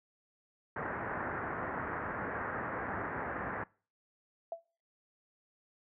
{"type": "low-pass noise", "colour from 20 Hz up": "white", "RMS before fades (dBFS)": -38, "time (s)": [0.76, 3.64], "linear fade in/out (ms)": 5, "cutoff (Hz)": 1800, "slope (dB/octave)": 48}
{"type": "tone with exponential decay", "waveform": "sine", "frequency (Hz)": 668, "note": "E5", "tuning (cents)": 23, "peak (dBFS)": -32, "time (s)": [4.52, 4.63], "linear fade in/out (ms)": 2, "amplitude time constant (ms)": 22}
{"effects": ["noise-tail reverb RT60 0.4 s tail -24 dB re dry", "high-pass 60 Hz 12 dB/octave"]}